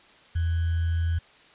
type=tone with sample-and-hold; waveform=sine; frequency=83.4 Hz; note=E2; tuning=21 cents sharp; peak=-22 dBFS; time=0.35-1.19 s; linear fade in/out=10 ms; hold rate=1575 Hz; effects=white hiss -54 dBFS RMS until 1.54 s + resampled to 8000 Hz